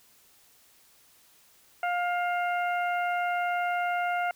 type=harmonic tone with a mistuned harmonic; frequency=707 Hz; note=F5; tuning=21 cents sharp; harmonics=1 / 2 / 3 / 4; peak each=-27 / -32 / -36 / -42 dBFS; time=1.83-4.31 s; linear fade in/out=2 ms; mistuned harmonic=4; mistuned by=-34 cents; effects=white hiss -60 dBFS RMS until 4.35 s